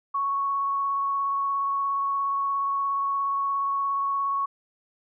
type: tone with vibrato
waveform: sine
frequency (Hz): 1108.7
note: C#6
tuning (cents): 0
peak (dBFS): -23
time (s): 0.14-4.46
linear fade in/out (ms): 10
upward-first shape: triangle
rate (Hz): 17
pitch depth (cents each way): 11
effects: none